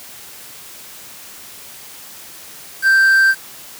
triangle tone with quantisation, 1568 Hz, G6, in tune, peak -7 dBFS, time 2.82-3.35 s, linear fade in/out 50 ms, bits 5, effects white hiss -37 dBFS RMS until 3.79 s + high-pass 60 Hz 12 dB/octave

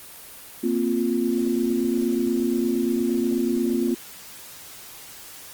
sine chord, Bb suspended second, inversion none, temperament equal, 233.1 / 261.6 / 349.2 Hz, Bb3 / C4 / F4, 0 / 0 / 0 cents, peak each -24 / -25 / -24 dBFS, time 0.63-3.95 s, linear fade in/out 10 ms, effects white hiss -42 dBFS RMS until 5.53 s + Opus 24 kbps

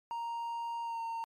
triangle tone with pitch glide, 932.3 to 916.3 Hz, A#5 to A#5, 0 to -30 cents, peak -33 dBFS, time 0.11-1.24 s, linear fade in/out 0 ms, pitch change -30 cents, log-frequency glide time 0.83-1 s, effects MP3 64 kbps

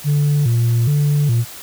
sine tone with vibrato, 130.81 Hz, C3, in tune, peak -10 dBFS, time 0.04-1.45 s, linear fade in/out 50 ms, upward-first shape square, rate 1.2 Hz, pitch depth 190 cents each way, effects tanh soft clip ceiling -11 dBFS + white hiss -35 dBFS RMS until 1.62 s

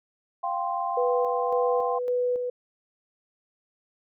sine chord, F suspended second, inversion none, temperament equal, 698.5 / 784 / 1046.5 Hz, F5 / G5 / C6, 0 / 0 / 0 cents, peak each -30 dBFS, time 0.43-1.99 s, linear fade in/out 10 ms
sine tone with tremolo, 493.9 Hz, B4, in tune, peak -22 dBFS, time 0.97-2.5 s, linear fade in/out 5 ms, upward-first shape square, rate 1.8 Hz, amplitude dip 40%
effects none

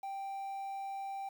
triangle tone with quantisation, 784 Hz, G5, in tune, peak -36 dBFS, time 0.03-1.29 s, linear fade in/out 5 ms, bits 10, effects none

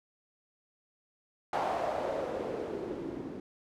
blue noise with low-pass filter sweep, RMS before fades -35 dBFS, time 1.53-3.4 s, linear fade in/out 2 ms, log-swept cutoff 800 to 280 Hz, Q 3.2, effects none

